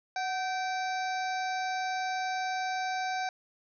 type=harmonic tone with a mistuned harmonic; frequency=775 Hz; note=G5; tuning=20 cents flat; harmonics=1 / 2 / 3 / 5 / 6 / 7 / 8; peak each=-31 / -37 / -41 / -45 / -47 / -48 / -49 dBFS; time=0.16-3.29 s; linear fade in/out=2 ms; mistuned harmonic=1; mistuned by=-69 cents; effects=none